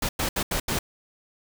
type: noise bursts at uneven times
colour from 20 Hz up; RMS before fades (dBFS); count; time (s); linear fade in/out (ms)
pink; -26; 5; 0.02-0.09 / 0.19-0.29 / 0.36-0.43 / 0.51-0.6 / 0.68-0.79; 5
effects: none